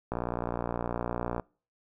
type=click train; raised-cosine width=1 ms; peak=-17 dBFS; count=77; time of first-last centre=0.12-1.397 s; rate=59.5 Hz; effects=noise-tail reverb RT60 0.4 s tail -26 dB re dry